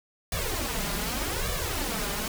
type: noise with flanger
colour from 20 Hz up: pink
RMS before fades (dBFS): -30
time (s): 0.32-2.28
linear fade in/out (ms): 2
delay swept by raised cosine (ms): 1.7 to 5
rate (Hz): 0.84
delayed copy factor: +0.85
effects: none